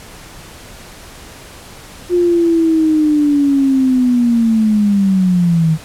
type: linear sweep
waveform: sine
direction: down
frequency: 356.8 to 155.56 Hz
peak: -9 dBFS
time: 2.09-5.78 s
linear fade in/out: 50 ms
effects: pink hiss -36 dBFS RMS until 5.84 s + low-pass 12000 Hz 12 dB/octave